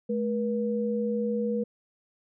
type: tone pair together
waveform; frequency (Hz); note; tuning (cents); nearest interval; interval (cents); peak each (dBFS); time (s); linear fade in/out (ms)
sine; 214.4 / 481.3; A3 / B4; -45 / -45; octave + major second; 1400; -28; 0.09-1.64; 10
effects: none